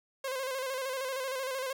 sawtooth tone with vibrato, 526 Hz, C5, 9 cents sharp, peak -29 dBFS, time 0.24-1.73 s, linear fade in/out 5 ms, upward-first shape square, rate 13 Hz, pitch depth 49 cents each way, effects none

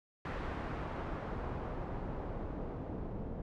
pink noise with low-pass filter sweep, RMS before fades -40 dBFS, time 0.25-3.42 s, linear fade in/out 2 ms, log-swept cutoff 1700 to 500 Hz, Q 0.85, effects none

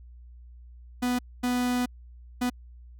45% pulse tone bursts at uneven times, 247.3 Hz, B3, 3 cents sharp, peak -24 dBFS, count 3, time 1.02-1.19 / 1.43-1.86 / 2.41-2.5 s, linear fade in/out 10 ms, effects added 60 Hz sine -45 dBFS peak until 2.99 s

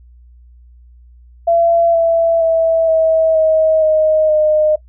sine tone with pitch steps, 676 / 665.2 / 654.5 / 644 / 633.7 / 623.5 / 613.5 Hz, E5 / E5 / E5 / E5 / D#5 / D#5 / D#5, +43 / +16 / -13 / -41 / +32 / +3 / -25 cents, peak -9 dBFS, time 1.47-4.76 s, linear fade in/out 10 ms, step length 470 ms, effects noise-tail reverb RT60 0.1 s tail -18 dB re dry + added 60 Hz sine -40 dBFS peak until 4.88 s

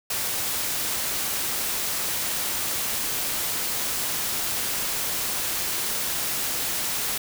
white noise, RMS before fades -27 dBFS, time 0.1-7.18 s, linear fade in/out 5 ms, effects none

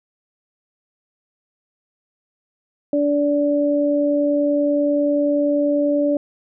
sine tone pair together, 289.7 / 580 Hz, D4 / D5, -24 / -22 cents, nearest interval octave, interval 1202 cents, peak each -18 dBFS, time 2.93-6.17 s, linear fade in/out 2 ms, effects none

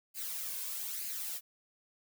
blue noise with flanger, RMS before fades -39 dBFS, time 0.14-1.41 s, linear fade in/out 50 ms, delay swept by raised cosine 0.43 to 1.93 ms, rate 1.1 Hz, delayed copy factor +0.55, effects none

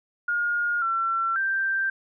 sine tone with pitch steps, 1425 / 1350 / 1571 Hz, F6 / E6 / G6, +34 / +41 / +3 cents, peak -22 dBFS, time 0.28-1.9 s, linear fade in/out 5 ms, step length 540 ms, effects none

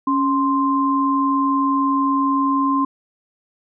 sine tone pair together, 277.2 / 1046.6 Hz, C#4 / C6, 0 / 0 cents, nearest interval octave + major seventh, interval 2300 cents, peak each -18 / -18 dBFS, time 0.07-2.85 s, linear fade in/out 5 ms, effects none

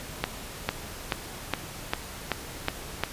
accelerating click train, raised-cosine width 0.3 ms, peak -8 dBFS, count 8, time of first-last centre 0.24-3.036 s, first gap 450 ms, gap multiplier 0.96, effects pink hiss -40 dBFS RMS until 3.12 s + resampled to 32000 Hz

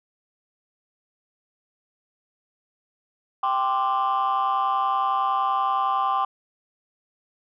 sine chord, G suspended fourth, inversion none, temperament just, 784 / 1045.3 / 1176 Hz, G5 / C6 / D6, 0 / -2 / +2 cents, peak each -23 dBFS, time 3.43-6.25 s, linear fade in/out 5 ms, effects tanh soft clip ceiling -16 dBFS

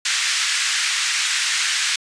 pink band-pass noise, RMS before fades -21 dBFS, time 0.05-1.96 s, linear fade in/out 5 ms, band 1600 to 8400 Hz, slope 24 dB/octave, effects resampled to 22050 Hz

